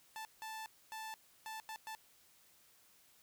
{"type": "tone bursts at uneven times", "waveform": "sawtooth", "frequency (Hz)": 880, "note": "A5", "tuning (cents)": 0, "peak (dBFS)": -40, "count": 6, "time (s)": [[0.16, 0.25], [0.42, 0.66], [0.92, 1.14], [1.46, 1.6], [1.69, 1.76], [1.87, 1.95]], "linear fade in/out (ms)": 0, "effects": ["white hiss -67 dBFS RMS until 3.22 s"]}